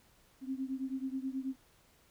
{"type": "beating tone pair", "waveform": "sine", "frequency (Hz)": [261.6, 270.9], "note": ["C4", "C#4"], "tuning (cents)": [0, -40], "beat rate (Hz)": 9.3, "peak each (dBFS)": [-37, -39], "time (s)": [0.41, 1.56], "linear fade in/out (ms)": 50, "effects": ["pink hiss -66 dBFS RMS until 2.1 s"]}